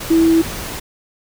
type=tone in noise; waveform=sine; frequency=328 Hz; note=E4; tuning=9 cents flat; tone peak=-9 dBFS; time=0.1-0.42 s; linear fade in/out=10 ms; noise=pink; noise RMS=-27 dBFS; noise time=0-0.8 s; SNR=+15 dB; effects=none